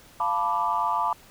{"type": "chord", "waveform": "sine", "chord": "B half-diminished seventh", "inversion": "second", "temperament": "equal", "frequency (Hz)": [698.5, 880, 987.8, 1174.7], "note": ["F5", "A5", "B5", "D6"], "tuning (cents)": [0, 0, 0, 0], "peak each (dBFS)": [-31, -27, -26, -27], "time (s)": [0.2, 1.13], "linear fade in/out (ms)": 2, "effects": ["tanh soft clip ceiling -12 dBFS", "pink hiss -52 dBFS RMS until 1.3 s"]}